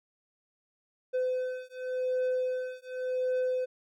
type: beating tone pair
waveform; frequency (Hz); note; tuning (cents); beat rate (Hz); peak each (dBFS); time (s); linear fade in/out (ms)
triangle; 508 / 508.89; B4 / C5; +49 / -48; 0.89; -30; 1.13-3.66; 20
effects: none